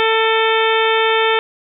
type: harmonic tone with a mistuned harmonic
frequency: 445.9 Hz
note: A4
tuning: 23 cents sharp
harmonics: 1 / 2 / 3 / 4 / 5 / 6 / 7 / 8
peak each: -16 / -19 / -21 / -22 / -23 / -24 / -24 / -25 dBFS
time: 0-1.39 s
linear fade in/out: 0 ms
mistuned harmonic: 6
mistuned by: -48 cents
effects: none